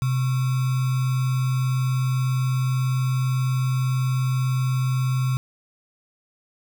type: tone with sample-and-hold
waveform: sine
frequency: 129.1 Hz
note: C3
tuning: 23 cents flat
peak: -19 dBFS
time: 0.02-5.37 s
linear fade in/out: 0 ms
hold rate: 1225 Hz
effects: none